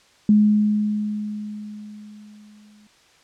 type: tone with exponential decay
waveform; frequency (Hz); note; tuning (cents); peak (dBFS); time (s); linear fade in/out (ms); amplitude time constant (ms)
sine; 210.2; G#3; +21; -10; 0.29-2.87; 2; 560
effects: white hiss -55 dBFS RMS until 3.23 s + low-pass 6000 Hz 12 dB/octave